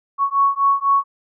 sine beating tone pair, 1108.7 / 1112.7 Hz, C#6 / C#6, 0 / +6 cents, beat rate 4 Hz, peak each -17 dBFS, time 0.18-1.04 s, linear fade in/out 50 ms, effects none

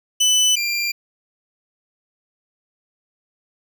25% pulse tone pair in turn, 3000 / 2381 Hz, F#7 / D7, +23 / +23 cents, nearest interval major third, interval 400 cents, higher first, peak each -10 / -16 dBFS, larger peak first, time 0.2-0.56 / 0.56-0.92 s, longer neither, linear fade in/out 10 ms, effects none

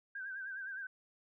sine tone with vibrato, 1568 Hz, G6, in tune, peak -40 dBFS, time 0.15-0.87 s, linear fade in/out 5 ms, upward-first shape sine, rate 9.7 Hz, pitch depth 71 cents each way, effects none

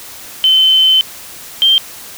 sine tone pair in turn, 3067 / 3157 Hz, G7 / G7, -38 / +12 cents, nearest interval minor second, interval 50 cents, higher second, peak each -6 dBFS, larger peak neither, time 0.44-1.01 / 1.62-1.78 s, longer first, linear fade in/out 0 ms, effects white hiss -32 dBFS RMS until 2.17 s

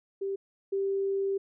sine tone pair in turn, 392 / 392 Hz, G4 / G4, 0 / 0 cents, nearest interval unison, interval 0 cents, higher neither, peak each -29 / -26 dBFS, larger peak second, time 0.21-0.36 / 0.72-1.38 s, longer second, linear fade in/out 10 ms, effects none

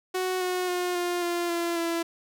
sawtooth tone with pitch steps, 370 / 364.1 / 358.2 / 352.5 / 346.8 / 341.3 / 335.8 Hz, F#4 / F#4 / F4 / F4 / F4 / F4 / E4, 0 / -28 / +44 / +16 / -12 / -40 / +32 cents, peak -22 dBFS, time 0.14-2.03 s, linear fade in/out 10 ms, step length 270 ms, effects none

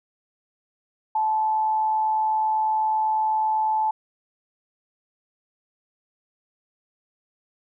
sine tone with amplitude modulation, 870 Hz, A5, 20 cents flat, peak -18 dBFS, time 1.15-3.91 s, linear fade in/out 5 ms, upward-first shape sine, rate 148 Hz, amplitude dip 30%, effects none

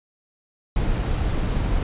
brown noise, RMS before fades -22 dBFS, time 0.76-1.83 s, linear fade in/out 2 ms, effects resampled to 8000 Hz

